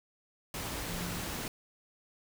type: tone in noise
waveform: sine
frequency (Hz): 174.61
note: F3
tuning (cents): 0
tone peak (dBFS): -39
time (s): 0.89-1.19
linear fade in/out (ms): 2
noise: pink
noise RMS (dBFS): -38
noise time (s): 0.54-1.48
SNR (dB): -4
effects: none